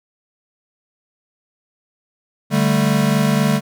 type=chord; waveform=square; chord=D suspended fourth; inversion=none; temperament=equal; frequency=146.83 / 196 / 220 Hz; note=D3 / G3 / A3; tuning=0 / 0 / 0 cents; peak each=-19 dBFS; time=2.5-3.61 s; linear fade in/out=50 ms; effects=none